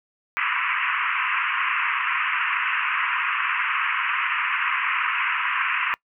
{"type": "band-pass noise", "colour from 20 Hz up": "pink", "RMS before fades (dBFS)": -24, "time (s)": [0.37, 5.94], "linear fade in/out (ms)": 0, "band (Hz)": [1000, 2800], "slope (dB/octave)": 96, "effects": ["noise-tail reverb RT60 0.1 s tail -24 dB re dry"]}